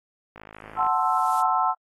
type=click train; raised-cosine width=0.5 ms; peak=-26 dBFS; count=28; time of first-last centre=0.36-0.866 s; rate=53.4 Hz
type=noise with exponential growth; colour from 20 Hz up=violet; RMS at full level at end=-32 dBFS; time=0.53-1.41 s; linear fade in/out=5 ms; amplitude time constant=190 ms
type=chord; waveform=sine; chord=F# half-diminished seventh; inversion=none; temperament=equal; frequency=740 / 880 / 1046.5 / 1318.5 Hz; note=F#5 / A5 / C6 / E6; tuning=0 / 0 / 0 / 0 cents; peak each=-25 dBFS; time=0.76-1.75 s; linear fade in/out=50 ms
effects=low-pass 11000 Hz 12 dB/octave + AAC 32 kbps